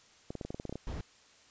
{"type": "clicks", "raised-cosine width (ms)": 2, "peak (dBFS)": -25, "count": 11, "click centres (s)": [0.305, 0.353, 0.412, 0.45, 0.505, 0.545, 0.599, 0.653, 0.695, 0.726, 0.756]}
{"type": "noise", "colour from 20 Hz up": "brown", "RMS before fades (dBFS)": -38, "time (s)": [0.87, 1.01], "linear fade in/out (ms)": 2}
{"effects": ["white hiss -61 dBFS RMS until 1.5 s", "resampled to 16000 Hz"]}